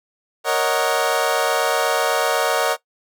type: chord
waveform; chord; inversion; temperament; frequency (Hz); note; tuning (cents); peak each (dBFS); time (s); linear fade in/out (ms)
25% pulse; D# minor seventh; second; equal; 466.2 / 554.4 / 622.3 / 740; A#4 / C#5 / D#5 / F#5; 0 / 0 / 0 / 0; -19; 0.44-2.77; 50
effects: noise-tail reverb RT60 0.1 s tail -18 dB re dry